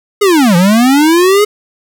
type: linear two-way sweep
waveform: square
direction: down then up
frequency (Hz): 425.3 to 167.3 to 425.3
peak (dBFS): -6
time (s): 0.21-1.45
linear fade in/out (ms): 10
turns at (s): 0.56
effects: none